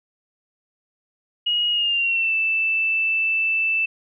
sine tone with pitch glide, 2887 to 2647 Hz, F#7 to E7, -43 to +7 cents, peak -18 dBFS, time 1.46-3.86 s, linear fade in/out 10 ms, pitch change -150 cents, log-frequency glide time 1.71-2.34 s, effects none

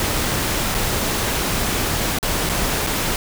pink noise with dropouts, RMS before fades -21 dBFS, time 0-3.16 s, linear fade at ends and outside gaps 1 ms, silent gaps 0.744-0.748 / 2.187-2.228 / 2.492-2.496 / 2.866-2.87 s, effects none

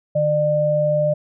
sine tone pair together, 151.13 / 600 Hz, D3 / D5, +50 / +37 cents, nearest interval 2 octaves, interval 2387 cents, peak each -22 / -16 dBFS, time 0.15-1.14 s, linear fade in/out 10 ms, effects none

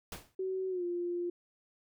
pink noise with exponential decay, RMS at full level -39 dBFS, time 0.12-0.35 s, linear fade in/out 2 ms, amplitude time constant 48 ms
sine tone with pitch glide, 377.1 to 349.8 Hz, F#4 to F4, +33 to +3 cents, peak -32 dBFS, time 0.39-1.3 s, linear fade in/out 5 ms, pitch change -130 cents, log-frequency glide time 0.69-0.84 s
effects none

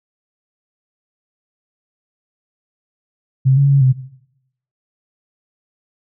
sine tone with pitch steps, 132.7 / 139.9 / 138.9 / 130.3 Hz, C3 / C#3 / C#3 / C3, +25 / +16 / +4 / -7 cents, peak -8 dBFS, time 3.45-3.93 s, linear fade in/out 20 ms, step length 120 ms, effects noise-tail reverb RT60 0.8 s tail -17 dB re dry

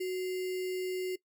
sine tone with sample-and-hold, 369.7 Hz, F#4, 1 cent flat, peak -31 dBFS, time 0-1.16 s, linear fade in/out 10 ms, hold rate 2450 Hz, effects noise-tail reverb RT60 0.1 s tail -20 dB re dry

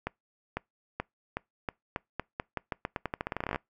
accelerating click train, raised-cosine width 0.5 ms, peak -16 dBFS, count 26, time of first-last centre 0.07-3.559 s, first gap 500 ms, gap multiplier 0.86, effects noise-tail reverb RT60 0.2 s tail -26 dB re dry

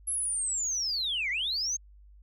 sine linear two-way sweep, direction down then up, 11175 to 1936 to 6520 Hz, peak -27 dBFS, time 0.07-1.77 s, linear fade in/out 10 ms, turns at 1.3 s, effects tanh soft clip ceiling -23 dBFS + added 50 Hz sine -51 dBFS peak until 2.22 s

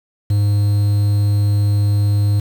triangle tone with quantisation, 102.4 Hz, G#2, 24 cents flat, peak -10 dBFS, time 0.3-2.4 s, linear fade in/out 5 ms, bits 6, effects none

